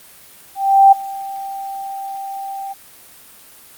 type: tone with ADSR envelope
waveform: sine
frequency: 784 Hz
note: G5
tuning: in tune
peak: -3 dBFS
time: 0.55-2.74 s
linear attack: 370 ms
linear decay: 12 ms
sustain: -21 dB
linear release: 23 ms
effects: white hiss -43 dBFS RMS until 3.77 s + Opus 32 kbps